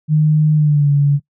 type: tone with pitch glide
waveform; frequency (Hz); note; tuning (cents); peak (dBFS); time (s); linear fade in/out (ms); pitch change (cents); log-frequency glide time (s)
sine; 153.3 to 143.03; D#3 to D3; -25 to -45; -9; 0.08-1.2; 50; -120; 0.54-0.9
effects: noise-tail reverb RT60 0.1 s tail -21 dB re dry